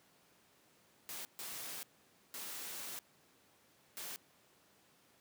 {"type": "noise bursts at uneven times", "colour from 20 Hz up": "white", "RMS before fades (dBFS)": -45, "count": 4, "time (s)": [[1.09, 1.25], [1.39, 1.83], [2.34, 2.99], [3.97, 4.16]], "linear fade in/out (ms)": 0, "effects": ["pink hiss -68 dBFS RMS until 5.2 s", "high-pass 150 Hz 12 dB/octave"]}